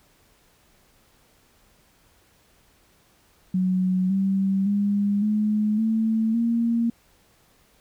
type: tone with pitch steps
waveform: sine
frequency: 185 / 193.64 / 202.7 / 212.1 / 222 / 232.4 Hz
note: F#3 / G3 / G#3 / G#3 / A3 / A#3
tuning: 0 / -21 / -42 / +37 / +16 / -5 cents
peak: -19 dBFS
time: 3.54-6.9 s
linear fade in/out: 5 ms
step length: 560 ms
effects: pink hiss -60 dBFS RMS until 7.8 s